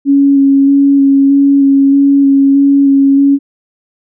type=tone with vibrato; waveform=sine; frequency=277.2 Hz; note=C#4; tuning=in tune; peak=-4 dBFS; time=0.05-3.39 s; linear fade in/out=50 ms; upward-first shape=square; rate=1.6 Hz; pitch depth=12 cents each way; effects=none